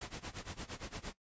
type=noise with tremolo; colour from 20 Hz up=pink; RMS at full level=-42 dBFS; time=0.01-1.13 s; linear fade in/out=5 ms; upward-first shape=sine; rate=8.7 Hz; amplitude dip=90%; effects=noise-tail reverb RT60 0.1 s tail -17 dB re dry + resampled to 16000 Hz